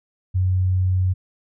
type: tone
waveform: sine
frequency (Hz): 92.5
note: F#2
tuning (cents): 0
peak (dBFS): -16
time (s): 0.34-1.14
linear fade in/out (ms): 20
effects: none